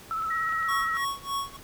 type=tone with vibrato; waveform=sine; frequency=1312 Hz; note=E6; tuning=9 cents flat; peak=-27 dBFS; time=0.11-0.97 s; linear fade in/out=0 ms; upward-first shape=triangle; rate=17 Hz; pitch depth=41 cents each way
type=clicks; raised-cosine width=0.3 ms; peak=-30 dBFS; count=4; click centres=0.222 / 0.492 / 0.524 / 0.628 s
type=tone; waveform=sine; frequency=1900 Hz; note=A#6; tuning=33 cents sharp; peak=-29 dBFS; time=0.3-1.05 s; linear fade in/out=10 ms
type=tone with tremolo; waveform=square; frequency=1108.7 Hz; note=C#6; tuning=in tune; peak=-27 dBFS; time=0.68-1.57 s; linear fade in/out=10 ms; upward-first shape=sine; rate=3.3 Hz; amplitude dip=95%
effects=pink hiss -48 dBFS RMS until 1.63 s